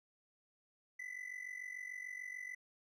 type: ring-modulated tone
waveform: triangle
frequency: 2000 Hz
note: B6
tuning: 21 cents sharp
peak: -39 dBFS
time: 0.99-2.55 s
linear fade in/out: 5 ms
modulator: 23.4 Hz
effects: none